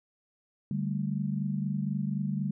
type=chord; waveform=sine; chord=D suspended fourth; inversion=none; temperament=equal; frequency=146.83 / 196 / 220 Hz; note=D3 / G3 / A3; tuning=0 / 0 / 0 cents; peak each=-32 / -31 / -36 dBFS; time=0.71-2.51 s; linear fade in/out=2 ms; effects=none